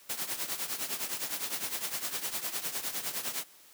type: noise with tremolo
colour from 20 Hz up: white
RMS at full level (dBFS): -32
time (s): 0.09-3.44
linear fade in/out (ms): 10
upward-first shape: triangle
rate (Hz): 9.8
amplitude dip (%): 80
effects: white hiss -57 dBFS RMS until 3.73 s + high-pass 150 Hz 12 dB/octave